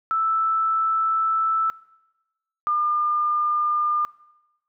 sine tone pair in turn, 1318.5 / 1205 Hz, E6 / D6, 0 / +44 cents, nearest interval major second, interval 156 cents, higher first, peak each -19 dBFS, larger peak neither, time 0.11-1.7 / 2.67-4.05 s, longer first, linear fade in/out 0 ms, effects noise-tail reverb RT60 1.0 s tail -22 dB re dry

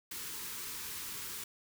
white band-stop noise, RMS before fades -42 dBFS, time 0.11-1.44 s, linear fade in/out 5 ms, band 500 to 860 Hz, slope 96 dB/octave, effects none

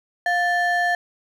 triangle ring-modulated tone, 1232 Hz, D#6, 17 cents flat, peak -13 dBFS, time 0.26-0.95 s, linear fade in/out 2 ms, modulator 528 Hz, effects none

